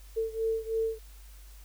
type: beating tone pair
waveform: sine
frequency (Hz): 446.7 / 449.8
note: A4 / A4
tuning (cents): +26 / +38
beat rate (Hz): 3.1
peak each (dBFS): -30 / -32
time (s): 0.16-0.99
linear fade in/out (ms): 20
effects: added 50 Hz sine -47 dBFS peak until 1.64 s + white hiss -58 dBFS RMS until 1.64 s